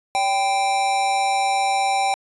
square tone with amplitude modulation, 784 Hz, G5, in tune, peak -16 dBFS, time 0.15-2.14 s, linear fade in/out 0 ms, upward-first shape sine, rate 217 Hz, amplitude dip 55%, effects resampled to 24000 Hz

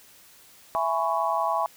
sine chord, C# minor seventh, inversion first, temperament just, 665.2 / 831.5 / 997.9 / 1108.7 Hz, E5 / G#5 / B5 / C#6, +16 / +2 / +18 / 0 cents, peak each -28 dBFS, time 0.75-1.66 s, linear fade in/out 0 ms, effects white hiss -53 dBFS RMS until 1.76 s

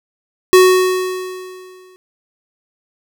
square tone with exponential decay, 370 Hz, F#4, in tune, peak -4 dBFS, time 0.53-1.96 s, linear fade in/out 0 ms, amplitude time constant 310 ms, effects none

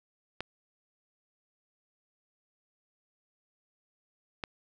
clicks, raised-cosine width 0.3 ms, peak -18 dBFS, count 2, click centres 0.406 / 4.438 s, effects none

